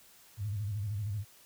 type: tone with vibrato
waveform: sine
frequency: 103.2 Hz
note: G#2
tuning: 10 cents flat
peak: -32 dBFS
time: 0.37-1.25 s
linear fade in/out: 50 ms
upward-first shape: square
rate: 13 Hz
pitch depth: 93 cents each way
effects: white hiss -59 dBFS RMS until 1.45 s